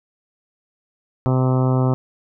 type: harmonic tone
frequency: 129 Hz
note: C3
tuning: 24 cents flat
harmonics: 1 / 2 / 3 / 4 / 5 / 6 / 7 / 8 / 9 / 10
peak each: -16 / -22 / -26 / -28 / -30 / -32 / -33 / -34 / -35 / -36 dBFS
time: 1.26-1.94 s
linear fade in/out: 0 ms
effects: none